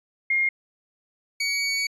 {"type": "tone pair in turn", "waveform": ["sine", "25% pulse"], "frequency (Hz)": [2131, 2251], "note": ["C7", "C#7"], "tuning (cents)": [31, 26], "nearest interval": "minor second", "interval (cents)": 95, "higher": "second", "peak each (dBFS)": [-19, -19], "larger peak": "neither", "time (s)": [[0.3, 0.49], [1.4, 1.87]], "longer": "second", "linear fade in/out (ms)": 5, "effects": ["resampled to 24000 Hz"]}